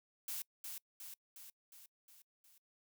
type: noise with echo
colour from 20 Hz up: blue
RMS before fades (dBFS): -42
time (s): 0.28-0.42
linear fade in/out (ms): 2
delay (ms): 360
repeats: 6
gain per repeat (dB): -4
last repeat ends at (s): 2.58
effects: noise-tail reverb RT60 0.1 s tail -25 dB re dry

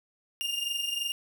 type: tone pair together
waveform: 40% pulse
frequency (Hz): 2811 / 2834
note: F7 / F7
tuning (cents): +11 / +25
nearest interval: unison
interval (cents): 14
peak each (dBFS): -30 / -33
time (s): 0.41-1.12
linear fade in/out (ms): 0
effects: none

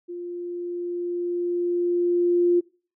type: tone with level ramp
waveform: sine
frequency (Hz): 350.1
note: F4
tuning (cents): +4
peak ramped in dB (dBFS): -31 to -15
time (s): 0.08-2.61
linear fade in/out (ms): 20
effects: noise-tail reverb RT60 0.4 s tail -23 dB re dry

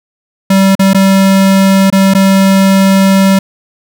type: tone with dropouts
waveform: square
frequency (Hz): 193.5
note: G3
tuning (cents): -22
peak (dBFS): -5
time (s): 0.5-3.39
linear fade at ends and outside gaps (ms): 5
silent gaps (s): 0.753-0.793 / 0.934-0.945 / 1.902-1.925 / 2.138-2.148
effects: none

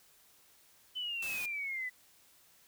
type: exponential sweep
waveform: sine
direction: down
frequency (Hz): 3049 to 1975.5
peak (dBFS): -35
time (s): 0.95-1.9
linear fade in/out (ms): 20
type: noise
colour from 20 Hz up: white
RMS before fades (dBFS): -44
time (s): 1.22-1.46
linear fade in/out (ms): 5
effects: white hiss -64 dBFS RMS until 2.67 s

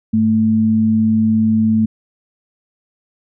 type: tone pair together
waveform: sine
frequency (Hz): 103.02 / 220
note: G#2 / A3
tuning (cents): -13 / 0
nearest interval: octave + minor second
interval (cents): 1313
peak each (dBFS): -21 / -11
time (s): 0.13-1.86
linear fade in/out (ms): 10
effects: none

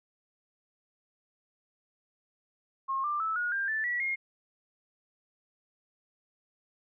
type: tone with pitch steps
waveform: sine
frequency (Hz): 1076 / 1187 / 1309.5 / 1444.6 / 1593.7 / 1758.1 / 1939.5 / 2140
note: C6 / D6 / E6 / F#6 / G6 / A6 / B6 / C7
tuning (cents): +48 / +18 / -12 / -42 / +28 / -2 / -32 / +38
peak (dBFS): -28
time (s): 2.88-4.16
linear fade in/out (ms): 20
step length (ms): 160
effects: none

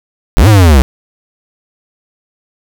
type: linear two-way sweep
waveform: square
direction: up then down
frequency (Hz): 30.92 to 112.3 to 60.1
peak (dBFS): -3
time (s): 0.37-0.82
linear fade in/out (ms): 0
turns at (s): 0.48
effects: 7-bit

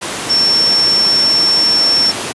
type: tone in noise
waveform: sine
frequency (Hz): 5430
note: F8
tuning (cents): -50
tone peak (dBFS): -9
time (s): 0.29-2.12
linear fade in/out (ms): 20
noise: pink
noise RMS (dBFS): -20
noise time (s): 0.01-2.33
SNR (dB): +8
effects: high-pass 200 Hz 12 dB/octave + resampled to 24000 Hz

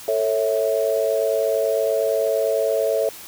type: tone cluster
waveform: sine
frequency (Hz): 443.2 / 552 / 652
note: A4 / C#5 / E5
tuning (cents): +13 / -7 / -19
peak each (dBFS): -22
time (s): 0.08-3.09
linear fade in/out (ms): 2
effects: white hiss -39 dBFS RMS until 3.27 s

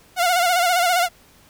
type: tone with vibrato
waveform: sawtooth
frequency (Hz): 710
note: F5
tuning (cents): +28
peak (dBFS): -12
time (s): 0.16-1.09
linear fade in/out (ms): 50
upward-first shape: sine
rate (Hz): 15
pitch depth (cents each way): 71
effects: pink hiss -52 dBFS RMS until 1.49 s

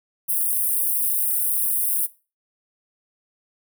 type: high-pass noise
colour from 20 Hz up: white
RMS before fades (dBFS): -22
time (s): 0.28-2.07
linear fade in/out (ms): 20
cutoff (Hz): 8900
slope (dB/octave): 96
effects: noise-tail reverb RT60 0.3 s tail -18 dB re dry

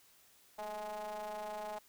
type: ring-modulated tone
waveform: square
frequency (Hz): 103.83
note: G#2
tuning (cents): 0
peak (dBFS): -38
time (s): 0.58-1.79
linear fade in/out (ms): 10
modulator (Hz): 740
effects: white hiss -65 dBFS RMS until 1.88 s

